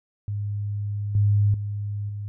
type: tone with level steps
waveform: sine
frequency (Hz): 102.7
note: G#2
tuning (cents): -19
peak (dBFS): -25 / -16 / -26 / -29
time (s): 0.28-2.28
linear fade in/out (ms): 0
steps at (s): 1.15 / 1.54 / 2.09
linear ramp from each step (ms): 2
effects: none